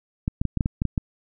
clicks, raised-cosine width 5 ms, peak -10 dBFS, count 9, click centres 0.279 / 0.415 / 0.453 / 0.573 / 0.608 / 0.659 / 0.819 / 0.853 / 0.978 s, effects none

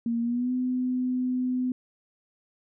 sine tone with pitch glide, 233.1 to 252.7 Hz, A#3 to B3, 0 to +40 cents, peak -24 dBFS, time 0.06-1.72 s, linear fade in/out 2 ms, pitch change +140 cents, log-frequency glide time 0.21-0.52 s, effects none

